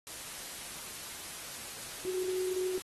sine tone in noise, 370 Hz, F#4, in tune, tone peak -31 dBFS, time 2.05-2.78 s, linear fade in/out 0 ms, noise white, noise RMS -43 dBFS, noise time 0.07-2.82 s, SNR +9 dB, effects AAC 32 kbps

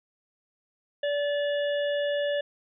harmonic tone, 578 Hz, D5, 28 cents flat, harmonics 1 / 3 / 5 / 6, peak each -25 / -35 / -39 / -41 dBFS, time 1.03-2.41 s, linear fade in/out 5 ms, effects none

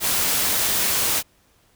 white noise, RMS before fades -21 dBFS, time 0-1.23 s, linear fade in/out 50 ms, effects pink hiss -60 dBFS RMS until 1.75 s

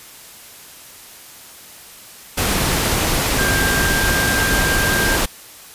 sine tone in noise, 1591 Hz, G6, 25 cents sharp, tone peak -19 dBFS, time 3.38-5.17 s, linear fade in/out 10 ms, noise pink, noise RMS -18 dBFS, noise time 2.37-5.26 s, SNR -4 dB, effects white hiss -40 dBFS RMS until 5.74 s + resampled to 32000 Hz

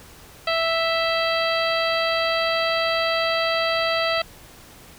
harmonic tone with a mistuned harmonic, 659.3 Hz, E5, in tune, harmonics 1 / 2 / 3 / 4 / 5 / 6 / 7, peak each -23 / -26 / -28 / -29 / -30 / -31 / -31 dBFS, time 0.47-4.22 s, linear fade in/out 5 ms, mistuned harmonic 5, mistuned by -43 cents, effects pink hiss -46 dBFS RMS until 4.98 s

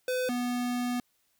square tone pair in turn, 506 / 245.2 Hz, B4 / B3, +42 / -12 cents, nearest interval octave + minor second, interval 1254 cents, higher first, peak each -28 / -29 dBFS, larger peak first, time 0.08-0.29 / 0.29-1 s, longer second, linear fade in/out 2 ms, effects white hiss -72 dBFS RMS until 1.39 s

